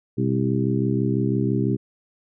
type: harmonic tone with a mistuned harmonic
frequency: 66 Hz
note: C2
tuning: 16 cents sharp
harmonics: 2 / 3 / 4 / 5 / 6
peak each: -23 / -25 / -26 / -27 / -28 dBFS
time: 0.17-1.77 s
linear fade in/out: 20 ms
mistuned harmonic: 2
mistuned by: -110 cents
effects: none